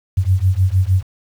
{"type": "beating tone pair", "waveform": "sine", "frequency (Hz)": [90.6, 97.1], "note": ["F#2", "G2"], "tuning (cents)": [-36, -16], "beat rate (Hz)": 6.5, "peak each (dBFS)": -15, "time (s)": [0.17, 1.03], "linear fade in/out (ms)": 10, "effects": ["7-bit"]}